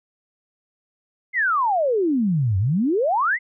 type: exponential two-way sweep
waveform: sine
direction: down then up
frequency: 2139 to 90.8 to 2139 Hz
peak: -17 dBFS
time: 1.33-3.39 s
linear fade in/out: 50 ms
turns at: 2.58 s
effects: none